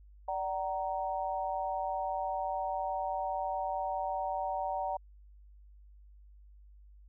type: chord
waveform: sine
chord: D augmented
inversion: none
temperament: equal with one note detuned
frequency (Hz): 587.3 / 758.2 / 932.3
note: D5 / F#5 / A#5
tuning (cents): 0 / +42 / 0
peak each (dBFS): -38 / -34 / -37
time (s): 0.28-4.97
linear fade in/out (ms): 5
effects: added 50 Hz sine -53 dBFS peak until 7.08 s